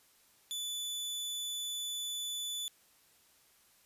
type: tone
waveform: sawtooth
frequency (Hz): 3480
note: A7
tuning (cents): -20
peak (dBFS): -33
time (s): 0.51-2.68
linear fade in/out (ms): 0
effects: white hiss -66 dBFS RMS until 3.85 s + resampled to 32000 Hz